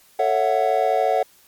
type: chord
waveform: triangle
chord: F# minor seventh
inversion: first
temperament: just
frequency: 444 / 555 / 666 / 740 Hz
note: A4 / C#5 / E5 / F#5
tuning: +16 / +2 / +18 / 0 cents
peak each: -22 / -21 / -21 / -18 dBFS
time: 0.19-1.23 s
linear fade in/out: 5 ms
effects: white hiss -54 dBFS RMS until 1.47 s + MP3 96 kbps